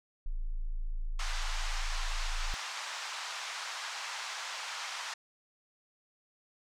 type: tone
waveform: sine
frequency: 27.48 Hz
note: A0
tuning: 1 cent flat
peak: -31 dBFS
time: 0.26-2.54 s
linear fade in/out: 0 ms
type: band-pass noise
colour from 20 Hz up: pink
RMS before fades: -40 dBFS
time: 1.19-5.14 s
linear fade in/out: 5 ms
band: 860 to 6900 Hz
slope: 24 dB/octave
effects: none